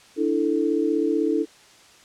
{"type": "chord", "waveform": "sine", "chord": "D suspended second", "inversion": "none", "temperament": "equal", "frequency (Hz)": [293.7, 329.6, 440], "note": ["D4", "E4", "A4"], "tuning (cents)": [0, 0, 0], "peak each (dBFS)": [-24, -23, -24], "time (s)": [0.16, 1.46], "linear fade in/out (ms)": 50, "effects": ["white hiss -51 dBFS RMS until 2.04 s", "low-pass 7000 Hz 12 dB/octave"]}